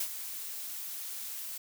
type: noise with ADSR envelope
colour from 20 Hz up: blue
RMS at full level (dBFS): -31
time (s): 0-1.58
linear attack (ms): 6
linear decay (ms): 69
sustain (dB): -9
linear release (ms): 7
effects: none